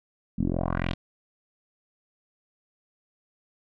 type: tone with low-pass filter sweep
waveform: 10% pulse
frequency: 43.37 Hz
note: F1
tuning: 11 cents flat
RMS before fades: -27 dBFS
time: 0.38-0.94 s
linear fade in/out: 10 ms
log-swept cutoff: 200 to 3900 Hz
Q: 3
effects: none